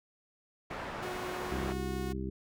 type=low-pass noise; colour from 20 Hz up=white; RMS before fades=-40 dBFS; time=0.7-1.73 s; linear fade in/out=10 ms; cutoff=1300 Hz; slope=12 dB/octave
type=tone; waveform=sawtooth; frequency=364.3 Hz; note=F#4; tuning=27 cents flat; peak=-35 dBFS; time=1.02-2.13 s; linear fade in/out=10 ms
type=harmonic tone; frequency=65.6 Hz; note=C2; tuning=5 cents sharp; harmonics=1 / 2 / 3 / 4 / 5 / 6; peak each=-38 / -42 / -39 / -46 / -42 / -42 dBFS; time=1.51-2.3 s; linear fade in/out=5 ms
effects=none